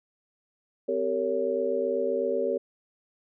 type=tone cluster; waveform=sine; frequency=256.1 / 389.1 / 457 / 560 Hz; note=C4 / G4 / A#4 / C#5; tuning=-37 / -13 / -34 / +18 cents; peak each=-35 / -30 / -28 / -29 dBFS; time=0.88-2.58 s; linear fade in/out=10 ms; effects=none